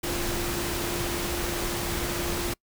sine tone in noise, 347.4 Hz, F4, 9 cents flat, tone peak -33 dBFS, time 0.03-2.54 s, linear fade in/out 10 ms, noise pink, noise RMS -30 dBFS, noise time 0.03-2.54 s, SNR -6 dB, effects noise-tail reverb RT60 0.1 s tail -26 dB re dry

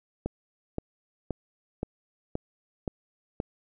click train, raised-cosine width 2 ms, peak -16 dBFS, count 7, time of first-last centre 0.26-3.401 s, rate 1.91 Hz, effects none

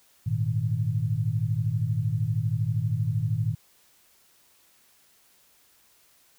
sine chord, Ab suspended second, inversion none, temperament equal, 103.83 / 116.54 / 155.56 Hz, Ab2 / Bb2 / Eb3, 0 / 0 / 0 cents, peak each -28 / -26 / -30 dBFS, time 0.26-3.55 s, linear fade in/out 10 ms, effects white hiss -61 dBFS RMS until 6.38 s

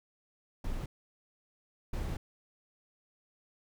brown noise bursts at uneven times, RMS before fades -35 dBFS, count 2, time 0.64-0.86 / 1.93-2.17 s, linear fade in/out 5 ms, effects none

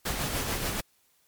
pink noise with tremolo, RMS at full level -29 dBFS, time 0.05-0.81 s, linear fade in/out 10 ms, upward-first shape sine, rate 6.9 Hz, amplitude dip 40%, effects white hiss -67 dBFS RMS until 1.27 s + MP3 96 kbps

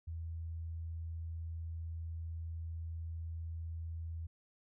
sine tone, 82.2 Hz, E2, 4 cents flat, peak -39 dBFS, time 0.07-4.27 s, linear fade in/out 10 ms, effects none

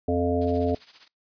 harmonic tone, 87.31 Hz, F2, in tune, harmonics 1 / 3 / 5 / 7 / 8, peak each -28 / -26 / -26 / -29 / -31 dBFS, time 0.08-0.75 s, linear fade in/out 5 ms
blue noise with tremolo, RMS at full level -38 dBFS, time 0.41-1.08 s, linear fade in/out 5 ms, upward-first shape triangle, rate 15 Hz, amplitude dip 85%
effects noise-tail reverb RT60 0.2 s tail -25 dB re dry + resampled to 11025 Hz

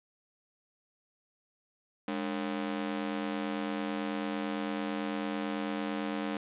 sawtooth ring-modulated tone, 251.8 Hz, B3, 34 cents sharp, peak -25 dBFS, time 2.08-6.37 s, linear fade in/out 2 ms, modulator 44.5 Hz, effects resampled to 8000 Hz + 9-bit

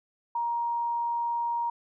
sine tone, 941 Hz, A#5, 16 cents sharp, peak -26 dBFS, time 0.35-1.7 s, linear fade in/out 5 ms, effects none

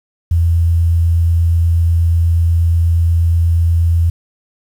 sine tone with vibrato, 84 Hz, E2, 33 cents sharp, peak -9 dBFS, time 0.31-4.1 s, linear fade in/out 5 ms, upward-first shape sine, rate 8.3 Hz, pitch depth 8 cents each way, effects 7-bit

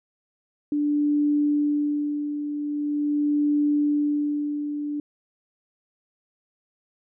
sine tone with tremolo, 293.7 Hz, D4, in tune, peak -18 dBFS, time 0.72-5 s, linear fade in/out 2 ms, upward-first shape sine, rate 0.43 Hz, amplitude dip 60%, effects none

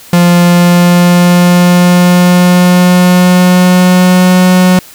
45% pulse tone with pitch glide, 174.61 to 182.76 Hz, F3 to F#3, 0 to -21 cents, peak -3 dBFS, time 0.13-4.79 s, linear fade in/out 2 ms, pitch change +79 cents, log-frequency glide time 0.43-4.45 s, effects white hiss -34 dBFS RMS until 4.94 s

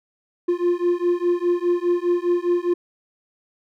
triangle beating tone pair, 348.5 / 353.4 Hz, F4 / F4, -4 / +21 cents, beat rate 4.9 Hz, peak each -19 dBFS, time 0.48-2.74 s, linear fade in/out 10 ms, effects none

